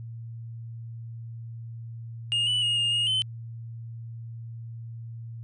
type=tone with pitch steps; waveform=triangle; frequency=2841 / 2967 / 2862 / 2830 / 2859 / 3059 Hz; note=F7 / F#7 / F7 / F7 / F7 / G7; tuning=+29 / +4 / +42 / +22 / +40 / -43 cents; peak=-21 dBFS; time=2.32-3.22 s; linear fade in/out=0 ms; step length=150 ms; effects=added 115 Hz sine -36 dBFS peak until 5.43 s + resampled to 24000 Hz